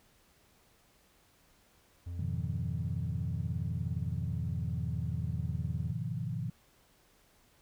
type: tone with pitch glide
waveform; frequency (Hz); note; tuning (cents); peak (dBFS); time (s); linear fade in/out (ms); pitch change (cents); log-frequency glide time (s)
triangle; 87 to 83.7; F2 to E2; -6 to +27; -35; 2.06-5.92; 10; -67; 3.34-5.52
type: chord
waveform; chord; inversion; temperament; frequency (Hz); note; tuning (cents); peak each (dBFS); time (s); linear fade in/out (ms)
sine; F half-diminished seventh; first; equal; 103.83 / 123.47 / 155.56 / 174.61; Ab2 / Cb3 / Eb3 / F3; 0 / 0 / 0 / 0; -40 / -37 / -38 / -41; 2.19-6.5; 5
effects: pink hiss -66 dBFS RMS until 7.61 s